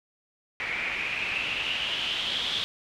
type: noise with low-pass filter sweep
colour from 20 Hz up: white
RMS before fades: -30 dBFS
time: 0.6-2.64 s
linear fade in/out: 0 ms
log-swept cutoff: 2200 to 3500 Hz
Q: 6.8
effects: none